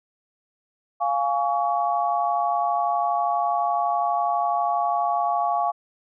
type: chord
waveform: sine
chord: Db major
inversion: first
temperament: equal with one note detuned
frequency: 698.5 / 830.6 / 1126.8 Hz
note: F5 / Ab5 / Db6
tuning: 0 / 0 / +28 cents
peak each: -23 / -25 / -26 dBFS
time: 1-5.72 s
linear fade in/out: 20 ms
effects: none